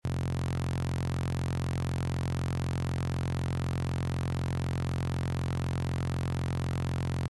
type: tone with high-pass filter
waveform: sawtooth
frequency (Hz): 44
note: F1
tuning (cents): +14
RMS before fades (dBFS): -31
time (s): 0.04-7.28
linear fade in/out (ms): 10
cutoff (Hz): 110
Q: 7
effects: AAC 32 kbps